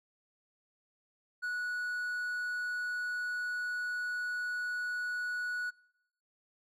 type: tone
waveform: triangle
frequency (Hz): 1468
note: F#6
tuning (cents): -14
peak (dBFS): -31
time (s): 1.42-5.71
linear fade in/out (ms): 20
effects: noise-tail reverb RT60 0.9 s tail -24 dB re dry